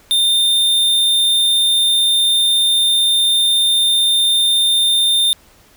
square tone, 3619 Hz, A7, 48 cents sharp, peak -12 dBFS, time 0.11-5.33 s, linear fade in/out 0 ms, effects pink hiss -49 dBFS RMS until 5.76 s

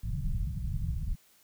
pink low-pass noise, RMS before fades -32 dBFS, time 0.03-1.16 s, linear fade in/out 10 ms, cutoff 170 Hz, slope 48 dB/octave, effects white hiss -63 dBFS RMS until 1.43 s

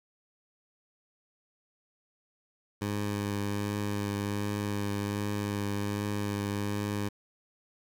15% pulse tone with vibrato, 102.2 Hz, G#2, 27 cents flat, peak -24 dBFS, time 2.81-7.09 s, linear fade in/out 10 ms, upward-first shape triangle, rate 1.3 Hz, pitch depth 17 cents each way, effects 9-bit

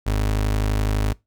30% pulse tone, 51.9 Hz, G#1, in tune, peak -16 dBFS, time 0.06-1.13 s, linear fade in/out 10 ms, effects noise-tail reverb RT60 0.2 s tail -22 dB re dry

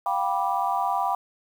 sine chord, G dominant seventh, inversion third, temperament just, 705.6 / 784 / 980 / 1176 Hz, F5 / G5 / B5 / D6, +18 / 0 / -14 / +2 cents, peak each -29 / -26 / -27 / -30 dBFS, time 0.06-1.15 s, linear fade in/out 2 ms, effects 8-bit

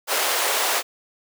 pink high-pass noise, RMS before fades -22 dBFS, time 0.07-0.83 s, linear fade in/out 50 ms, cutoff 480 Hz, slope 24 dB/octave, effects none

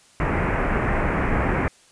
pink low-pass noise, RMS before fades -22 dBFS, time 0.2-1.68 s, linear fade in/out 0 ms, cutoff 2300 Hz, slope 48 dB/octave, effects white hiss -54 dBFS RMS until 1.91 s + resampled to 22050 Hz

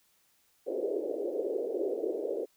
pink band-pass noise, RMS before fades -33 dBFS, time 0.66-2.46 s, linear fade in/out 20 ms, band 340 to 550 Hz, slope 48 dB/octave, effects white hiss -69 dBFS RMS until 2.56 s

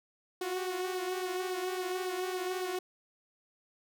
sawtooth tone with flanger, 367.8 Hz, F#4, 10 cents flat, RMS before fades -35 dBFS, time 0.41-2.79 s, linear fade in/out 5 ms, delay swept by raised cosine 0.2 to 5.8 ms, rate 3.6 Hz, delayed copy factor +0.5, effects none

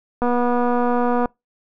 click train, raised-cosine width 1 ms, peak -8 dBFS, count 253, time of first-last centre 0.22-1.257 s, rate 243 Hz, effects noise-tail reverb RT60 0.2 s tail -26 dB re dry

